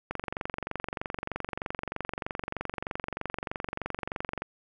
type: click train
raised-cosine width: 0.5 ms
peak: -17 dBFS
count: 101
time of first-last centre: 0.11-4.42 s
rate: 23.2 Hz
effects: none